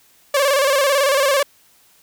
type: tone with vibrato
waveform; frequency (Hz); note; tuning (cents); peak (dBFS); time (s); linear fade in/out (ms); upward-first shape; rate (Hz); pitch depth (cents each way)
sawtooth; 554.4; C#5; 0; -10; 0.34-1.43; 5; square; 18; 67
effects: white hiss -54 dBFS RMS until 2.02 s